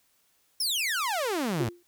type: exponential sweep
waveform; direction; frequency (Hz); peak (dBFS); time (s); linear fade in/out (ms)
sawtooth; down; 5588 to 103.83; -23; 0.6-1.69; 5
type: tone with exponential decay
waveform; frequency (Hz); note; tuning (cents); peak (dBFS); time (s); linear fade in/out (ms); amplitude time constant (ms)
sine; 349.2; F4; 0; -23; 1.6-1.83; 5; 48
effects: white hiss -68 dBFS RMS until 1.87 s